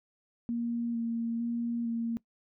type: tone with vibrato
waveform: sine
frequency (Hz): 233.1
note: A#3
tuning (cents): 0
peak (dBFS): -29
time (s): 0.49-2.17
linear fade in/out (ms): 0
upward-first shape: square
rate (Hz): 1.1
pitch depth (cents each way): 15
effects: noise-tail reverb RT60 0.1 s tail -21 dB re dry